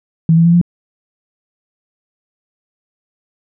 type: tone with pitch steps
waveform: sine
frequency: 163 / 166.52 / 170.12 / 173.79 Hz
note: E3 / E3 / F3 / F3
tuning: -19 / +18 / -45 / -8 cents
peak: -6 dBFS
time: 0.29-0.614 s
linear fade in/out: 2 ms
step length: 81 ms
effects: none